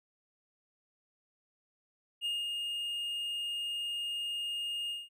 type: tone with ADSR envelope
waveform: triangle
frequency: 2839 Hz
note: F7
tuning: 28 cents sharp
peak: -29 dBFS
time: 2.21-5.09 s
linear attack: 43 ms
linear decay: 200 ms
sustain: -3 dB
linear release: 190 ms
effects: none